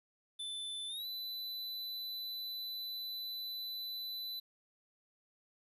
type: tone with pitch glide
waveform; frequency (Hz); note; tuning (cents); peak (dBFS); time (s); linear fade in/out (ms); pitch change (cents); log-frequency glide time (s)
square; 3520 to 3997; A7 to B7; 0 to +20; -40; 0.39-4.4; 10; +220; 0.88-1.06
effects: resampled to 32000 Hz + 12-bit